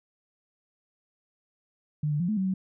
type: tone with pitch steps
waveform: sine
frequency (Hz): 150.1 / 147.6 / 175.1 / 214.8 / 190 / 188.4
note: D3 / D3 / F3 / A3 / F#3 / F#3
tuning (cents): +38 / +9 / +5 / -41 / +46 / +32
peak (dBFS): -24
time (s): 2.03-2.54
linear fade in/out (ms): 5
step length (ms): 85
effects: none